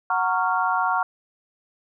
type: chord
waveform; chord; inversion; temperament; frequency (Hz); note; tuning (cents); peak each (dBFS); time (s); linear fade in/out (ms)
sine; Gb major seventh; none; just; 740 / 925 / 1110 / 1387.5; Gb5 / Bb5 / Db6 / F6; 0 / -14 / +2 / -12; -25; 0.1-1.03; 2
effects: none